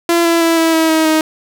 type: tone with pitch steps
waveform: sawtooth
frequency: 340.1 / 335.6 / 331.2 / 326.8 / 322.5 / 318.2 / 314 Hz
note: F4 / E4 / E4 / E4 / E4 / D#4 / D#4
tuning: -46 / +31 / +8 / -15 / -38 / +39 / +16 cents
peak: -6 dBFS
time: 0.09-1.21 s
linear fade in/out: 2 ms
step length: 160 ms
effects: none